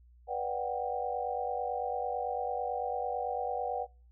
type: chord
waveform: sine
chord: G major seventh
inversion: first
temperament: just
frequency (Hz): 490 / 588 / 735 / 784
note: B4 / D5 / F#5 / G5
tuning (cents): -14 / +2 / -12 / 0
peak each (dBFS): -37 / -40 / -35 / -36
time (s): 0.27-3.87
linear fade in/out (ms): 50
effects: noise-tail reverb RT60 0.4 s tail -26 dB re dry + added 60 Hz sine -56 dBFS peak until 4.11 s